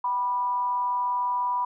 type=tone with frequency modulation; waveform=sine; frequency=983 Hz; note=B5; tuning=8 cents flat; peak=-23 dBFS; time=0.04-1.65 s; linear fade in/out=5 ms; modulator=212 Hz; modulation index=0.28; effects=none